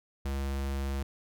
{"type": "tone", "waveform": "square", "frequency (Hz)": 68.5, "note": "C#2", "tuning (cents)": -20, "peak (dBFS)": -31, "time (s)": [0.25, 1.03], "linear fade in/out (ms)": 5, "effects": []}